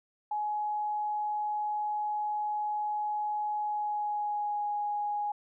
sine tone with pitch glide, 841 to 829.4 Hz, G#5 to G#5, +22 to -3 cents, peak -29 dBFS, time 0.31-5.32 s, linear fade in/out 5 ms, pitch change -25 cents, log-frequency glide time 3.58-4.66 s, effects none

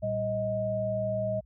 sine tone cluster, 114.3 / 194.7 / 628 Hz, A#2 / G3 / D#5, -34 / -12 / +16 cents, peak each -34 / -37 / -28 dBFS, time 0.02-1.41 s, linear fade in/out 20 ms, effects added 60 Hz sine -54 dBFS peak until 1.45 s

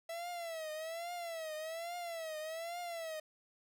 45% pulse tone with vibrato, 659.3 Hz, E5, in tune, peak -40 dBFS, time 0.09-3.2 s, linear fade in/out 5 ms, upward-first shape triangle, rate 1.2 Hz, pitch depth 130 cents each way, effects none

